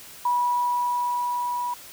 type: tone with level ramp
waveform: sine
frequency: 975 Hz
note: B5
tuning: 23 cents flat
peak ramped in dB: -19 to -25 dBFS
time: 0.25-1.74 s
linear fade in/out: 5 ms
effects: white hiss -44 dBFS RMS until 1.92 s